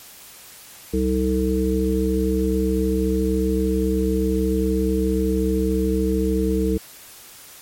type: harmonic tone with a mistuned harmonic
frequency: 63.8 Hz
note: C2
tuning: 43 cents flat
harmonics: 1 / 3 / 5 / 7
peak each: -23 / -23 / -23 / -23 dBFS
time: 0.93-6.78 s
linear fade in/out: 10 ms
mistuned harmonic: 1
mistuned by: +100 cents
effects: white hiss -43 dBFS RMS until 7.61 s + MP3 64 kbps